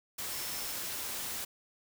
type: tone in noise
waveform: sine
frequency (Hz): 5320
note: E8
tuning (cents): +15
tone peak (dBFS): -46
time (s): 0.31-0.74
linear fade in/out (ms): 10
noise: white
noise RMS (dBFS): -38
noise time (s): 0.18-1.45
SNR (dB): -11
effects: none